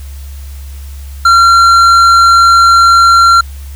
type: tone with tanh clipping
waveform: triangle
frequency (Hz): 1371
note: F6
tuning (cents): -32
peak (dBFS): -4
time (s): 1.25-3.41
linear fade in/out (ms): 5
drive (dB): 14
effects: added 69 Hz sine -23 dBFS peak until 3.75 s + white hiss -39 dBFS RMS until 3.75 s

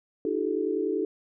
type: tone cluster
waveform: sine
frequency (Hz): 302 / 332.7 / 382.4 / 432.8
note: D4 / E4 / G4 / A4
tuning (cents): +48 / +16 / -43 / -29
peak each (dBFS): -31 / -32 / -30 / -29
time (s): 0.25-1.05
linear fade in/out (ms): 2
effects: none

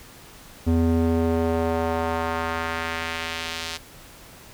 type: tone with band-pass filter sweep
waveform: square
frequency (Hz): 82.41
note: E2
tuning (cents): 0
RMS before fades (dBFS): -24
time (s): 0.66-3.78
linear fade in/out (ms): 20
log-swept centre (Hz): 210 to 4400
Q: 1.1
effects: pink hiss -46 dBFS RMS until 4.53 s

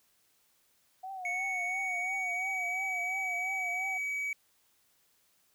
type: tone with vibrato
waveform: sine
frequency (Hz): 740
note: F#5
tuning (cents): 0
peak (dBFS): -38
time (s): 1.03-3.98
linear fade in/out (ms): 10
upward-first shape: triangle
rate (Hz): 2.9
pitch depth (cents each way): 100
type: tone with pitch glide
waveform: triangle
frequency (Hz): 2217 to 2273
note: C#7 to C#7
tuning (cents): 0 to +43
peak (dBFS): -30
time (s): 1.25-4.33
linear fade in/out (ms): 2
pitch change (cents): +43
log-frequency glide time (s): 1.47-2.73
effects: white hiss -70 dBFS RMS until 5.54 s

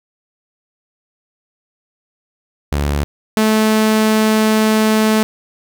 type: tone pair in turn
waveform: sawtooth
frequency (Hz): 72.2 / 217.4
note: D2 / A3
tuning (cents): -29 / -21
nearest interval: octave + perfect fifth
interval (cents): 1908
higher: second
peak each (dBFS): -11 / -7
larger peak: second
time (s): 2.72-3.04 / 3.37-5.23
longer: second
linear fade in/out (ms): 0
effects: none

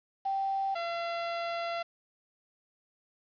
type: tone pair in turn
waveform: sine / sawtooth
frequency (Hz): 780 / 680.6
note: G5 / F5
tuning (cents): -9 / -45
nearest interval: major second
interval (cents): 236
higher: first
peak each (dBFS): -28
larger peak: neither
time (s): 0.25-0.75 / 0.75-1.83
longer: second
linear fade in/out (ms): 10
effects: resampled to 11025 Hz + 9-bit

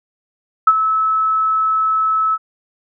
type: tone with ADSR envelope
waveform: sine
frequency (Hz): 1300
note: E6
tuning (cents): -24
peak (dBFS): -3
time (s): 0.67-2.38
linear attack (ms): 6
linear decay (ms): 45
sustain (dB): -10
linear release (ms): 42
effects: none

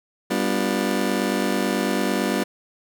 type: chord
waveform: 30% pulse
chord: G dominant seventh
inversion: none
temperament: just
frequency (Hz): 196 / 245 / 294 / 352.8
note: G3 / B3 / D4 / F4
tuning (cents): 0 / -14 / +2 / +18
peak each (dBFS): -23 / -23 / -25 / -25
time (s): 0.3-2.44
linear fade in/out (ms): 10
effects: none

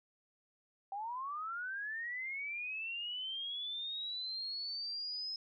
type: linear sweep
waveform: sine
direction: up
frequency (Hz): 769 to 5150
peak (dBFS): -38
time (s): 0.92-5.36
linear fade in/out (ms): 2
effects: none

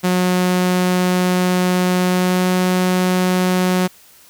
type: tone with pitch glide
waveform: sawtooth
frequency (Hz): 181.6 to 182.97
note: F#3 to F#3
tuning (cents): -32 to -19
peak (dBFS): -10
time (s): 0.03-3.88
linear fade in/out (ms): 20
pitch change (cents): +13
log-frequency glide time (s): 2.04-2.5
effects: white hiss -47 dBFS RMS until 4.29 s

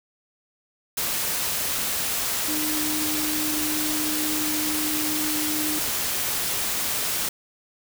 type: tone in noise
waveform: sine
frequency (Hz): 305.4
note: D#4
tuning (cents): -32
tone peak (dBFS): -28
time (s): 2.48-5.79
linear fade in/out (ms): 5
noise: white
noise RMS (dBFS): -26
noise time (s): 0.97-7.29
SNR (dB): -5
effects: none

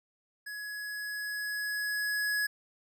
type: tone with level ramp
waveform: square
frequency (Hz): 1682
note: G#6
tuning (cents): +22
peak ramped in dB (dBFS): -39 to -28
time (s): 0.46-2.47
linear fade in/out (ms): 10
effects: none

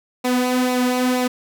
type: tone with flanger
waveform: sawtooth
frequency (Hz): 250.9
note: B3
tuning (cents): +28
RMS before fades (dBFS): -19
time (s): 0.24-1.28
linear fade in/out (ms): 10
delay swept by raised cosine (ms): 0.61 to 3.41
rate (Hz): 2.1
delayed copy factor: -0.55
effects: none

